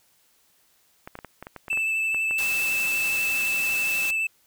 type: clicks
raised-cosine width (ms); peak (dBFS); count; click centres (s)
0.5; -22; 12; 1.075 / 1.154 / 1.189 / 1.247 / 1.426 / 1.469 / 1.563 / 1.682 / 1.73 / 1.774 / 2.146 / 2.31
type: tone with vibrato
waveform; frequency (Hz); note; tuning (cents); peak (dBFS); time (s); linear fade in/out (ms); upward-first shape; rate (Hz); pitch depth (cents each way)
triangle; 2637; E7; 0; -21; 1.7-4.27; 5; triangle; 12; 16
type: noise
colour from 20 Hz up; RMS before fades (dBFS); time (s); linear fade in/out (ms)
white; -33; 2.38-4.11; 5
effects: white hiss -63 dBFS RMS until 4.46 s